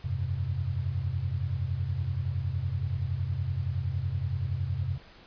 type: chord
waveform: sine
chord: F suspended second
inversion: none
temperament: equal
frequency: 87.31 / 98 / 130.81 Hz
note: F2 / G2 / C3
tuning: 0 / 0 / 0 cents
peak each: -32 dBFS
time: 0.04-4.98 s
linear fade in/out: 10 ms
effects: pink hiss -53 dBFS RMS until 5.26 s + resampled to 11025 Hz